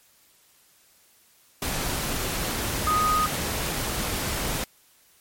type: tone in noise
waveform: sine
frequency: 1244.5 Hz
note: D#6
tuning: in tune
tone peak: -20 dBFS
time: 2.87-3.26 s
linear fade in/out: 2 ms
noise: pink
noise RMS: -28 dBFS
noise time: 1.62-4.64 s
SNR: +5 dB
effects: white hiss -59 dBFS RMS until 5.2 s + MP3 64 kbps